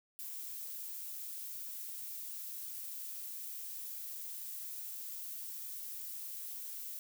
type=noise; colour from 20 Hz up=violet; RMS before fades=-44 dBFS; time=0.19-6.99 s; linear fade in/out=0 ms; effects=none